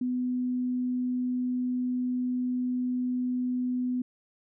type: tone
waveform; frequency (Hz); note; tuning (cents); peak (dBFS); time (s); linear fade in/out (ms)
sine; 250; B3; +21; -26; 0.01-4.02; 5
effects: none